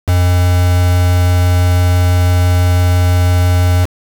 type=tone with quantisation; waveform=triangle; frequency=89.4 Hz; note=F2; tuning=41 cents sharp; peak=-6 dBFS; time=0.07-3.86 s; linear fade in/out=20 ms; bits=3; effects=none